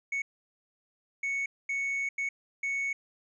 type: tone bursts at uneven times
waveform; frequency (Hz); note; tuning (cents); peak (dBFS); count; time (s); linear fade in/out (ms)
triangle; 2217; C#7; 0; -27; 5; 0.12-0.22 / 1.23-1.46 / 1.69-2.09 / 2.18-2.29 / 2.63-2.93; 5
effects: resampled to 16000 Hz